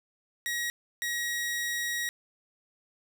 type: tone pair in turn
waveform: sawtooth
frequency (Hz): 1900 / 1900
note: A#6 / A#6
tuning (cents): +33 / +33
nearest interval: unison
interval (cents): 0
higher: neither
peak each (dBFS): -26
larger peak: neither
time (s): 0.46-0.7 / 1.02-2.09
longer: second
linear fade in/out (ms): 0
effects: none